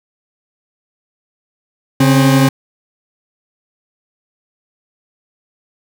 40% pulse tone pair together, 138.59 / 265.4 Hz, C#3 / C4, 0 / +25 cents, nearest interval major seventh, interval 1125 cents, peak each -10 dBFS, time 2-2.49 s, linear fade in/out 5 ms, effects none

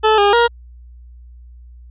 20% pulse tone with pitch steps, 434.6 / 406.3 / 471.9 Hz, A4 / G#4 / A#4, -21 / -38 / +21 cents, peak -5 dBFS, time 0.03-0.48 s, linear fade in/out 20 ms, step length 150 ms, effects added 60 Hz sine -37 dBFS peak until 1.9 s + resampled to 8000 Hz

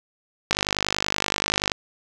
click train, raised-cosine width 0.2 ms, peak -3 dBFS, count 62, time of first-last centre 0.51-1.718 s, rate 50.5 Hz, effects 7-bit

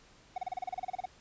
triangle tone bursts, 739 Hz, F#5, 2 cents flat, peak -30 dBFS, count 14, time 0.36-1.057 s, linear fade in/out 5 ms, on 21 ms, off 31 ms, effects pink hiss -60 dBFS RMS until 1.2 s + resampled to 16000 Hz

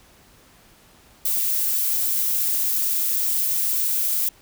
violet noise, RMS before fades -22 dBFS, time 1.25-4.29 s, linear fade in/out 5 ms, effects pink hiss -53 dBFS RMS until 4.41 s

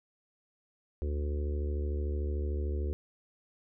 harmonic tone, 73.42 Hz, D2, in tune, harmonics 1 / 3 / 4 / 5 / 6 / 7, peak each -30 / -46 / -47 / -41 / -45 / -49 dBFS, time 1.02-2.93 s, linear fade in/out 0 ms, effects none

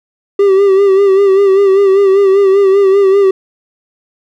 triangle tone with vibrato, 392 Hz, G4, in tune, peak -3 dBFS, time 0.39-3.31 s, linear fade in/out 5 ms, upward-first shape sine, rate 5.1 Hz, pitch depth 52 cents each way, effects none

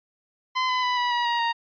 sawtooth tone with pitch steps, 1026 / 1009.5 / 993.3 / 977.4 / 961.7 / 946.3 / 931.1 Hz, C6 / B5 / B5 / B5 / B5 / A#5 / A#5, -34 / +38 / +10 / -18 / -46 / +26 / -2 cents, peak -18 dBFS, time 0.55-1.53 s, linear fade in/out 20 ms, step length 140 ms, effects resampled to 11025 Hz

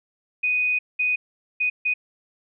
sine tone bursts at uneven times, 2489 Hz, D#7, in tune, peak -19 dBFS, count 4, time 0.43-0.79 / 0.99-1.16 / 1.6-1.7 / 1.85-1.94 s, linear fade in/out 10 ms, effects none

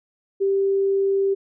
sine tone, 392 Hz, G4, in tune, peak -17 dBFS, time 0.4-1.35 s, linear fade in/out 20 ms, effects none

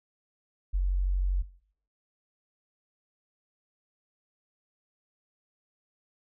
sine tone, 46.25 Hz, F#1, in tune, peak -23 dBFS, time 0.73-1.43 s, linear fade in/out 20 ms, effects noise-tail reverb RT60 0.6 s tail -19 dB re dry

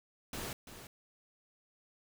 pink noise with echo, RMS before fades -41 dBFS, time 0.33-0.53 s, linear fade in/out 2 ms, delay 340 ms, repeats 1, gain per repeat -10 dB, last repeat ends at 0.87 s, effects none

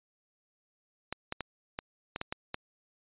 clicks, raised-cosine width 0.3 ms, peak -18 dBFS, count 8, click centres 1.126 / 1.324 / 1.407 / 1.789 / 2.161 / 2.214 / 2.325 / 2.544 s, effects resampled to 8000 Hz

